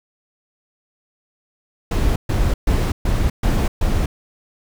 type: noise bursts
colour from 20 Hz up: brown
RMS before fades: -17 dBFS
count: 6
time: 1.91-4.06 s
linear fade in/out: 5 ms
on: 250 ms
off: 130 ms
effects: none